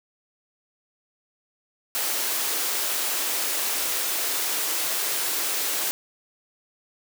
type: high-pass noise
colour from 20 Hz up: white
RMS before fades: -26 dBFS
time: 1.95-5.91 s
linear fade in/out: 0 ms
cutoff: 290 Hz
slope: 24 dB/octave
effects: none